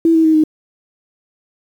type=tone with pitch steps; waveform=sine; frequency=329.6 / 323 / 316.5 / 310.2 Hz; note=E4 / E4 / D#4 / D#4; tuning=0 / -35 / +30 / -5 cents; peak=-8 dBFS; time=0.05-0.438 s; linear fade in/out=2 ms; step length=97 ms; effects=7-bit